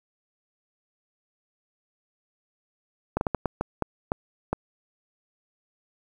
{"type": "slowing click train", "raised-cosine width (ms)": 1, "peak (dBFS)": -10, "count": 9, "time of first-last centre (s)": [3.17, 4.53], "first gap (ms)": 41, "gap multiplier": 1.39, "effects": ["8-bit"]}